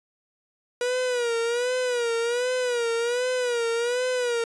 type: tone with vibrato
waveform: 45% pulse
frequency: 483.5 Hz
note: B4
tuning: 37 cents flat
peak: -23 dBFS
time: 0.81-4.44 s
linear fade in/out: 2 ms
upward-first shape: sine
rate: 1.3 Hz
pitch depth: 85 cents each way
effects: resampled to 22050 Hz